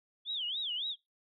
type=tone with vibrato; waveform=sine; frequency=3322 Hz; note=G#7; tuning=in tune; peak=-33 dBFS; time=0.25-0.96 s; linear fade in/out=50 ms; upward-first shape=sine; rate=3.6 Hz; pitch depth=260 cents each way; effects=noise-tail reverb RT60 0.2 s tail -23 dB re dry